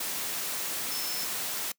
sine tone in noise, 5274 Hz, E8, in tune, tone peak -36 dBFS, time 0.91-1.25 s, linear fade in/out 5 ms, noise white, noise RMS -33 dBFS, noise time 0-1.72 s, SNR -6 dB, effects noise-tail reverb RT60 0.1 s tail -23 dB re dry + high-pass 150 Hz 12 dB/octave

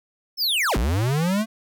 square linear two-way sweep, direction down then up, 5430 to 47.42 to 226.8 Hz, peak -20 dBFS, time 0.37-1.46 s, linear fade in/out 50 ms, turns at 0.77 s, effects none

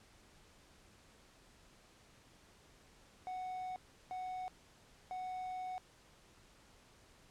triangle tone bursts at uneven times, 740 Hz, F#5, in tune, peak -38 dBFS, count 3, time 3.27-3.76 / 4.11-4.48 / 5.11-5.78 s, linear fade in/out 0 ms, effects pink hiss -64 dBFS RMS until 7.3 s + low-pass 9000 Hz 12 dB/octave

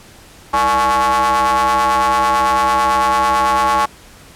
45% pulse ring-modulated tone, 129.8 Hz, C3, 13 cents flat, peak -9 dBFS, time 0.53-3.86 s, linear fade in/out 10 ms, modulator 978 Hz, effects pink hiss -42 dBFS RMS until 4.35 s + low-pass 12000 Hz 12 dB/octave

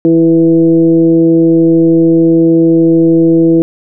sine tone with frequency modulation, 329.6 Hz, E4, in tune, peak -4 dBFS, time 0.05-3.62 s, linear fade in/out 0 ms, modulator 165 Hz, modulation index 0.69, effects none

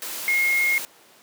sine tone in noise, 2149 Hz, C7, 46 cents sharp, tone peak -18 dBFS, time 0.28-0.78 s, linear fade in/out 0 ms, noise white, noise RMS -32 dBFS, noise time 0.02-0.85 s, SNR +11 dB, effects pink hiss -52 dBFS RMS until 1.22 s + high-pass 300 Hz 12 dB/octave

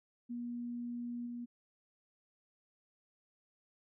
sine tone with level steps, 240 Hz, B3, 49 cents flat, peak -38 / -40 dBFS, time 0.29-1.46 s, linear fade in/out 20 ms, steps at 1.26 s, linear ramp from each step 10 ms, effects none

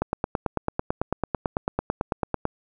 click train, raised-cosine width 1 ms, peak -9 dBFS, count 23, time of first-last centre 0.02-2.454 s, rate 9.04 Hz, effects none

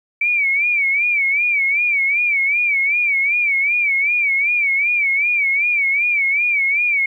sine tone with vibrato, 2298 Hz, D7, 38 cents flat, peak -14 dBFS, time 0.21-7.06 s, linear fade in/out 5 ms, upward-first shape sine, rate 2.6 Hz, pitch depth 110 cents each way, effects 9-bit

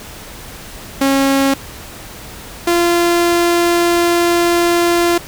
sawtooth tone pair in turn, 273 / 344.6 Hz, C#4 / F4, -26 / -23 cents, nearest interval major third, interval 403 cents, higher second, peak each -7 dBFS, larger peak neither, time 1.01-1.54 / 2.67-5.18 s, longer second, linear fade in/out 5 ms, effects pink hiss -33 dBFS RMS until 5.27 s

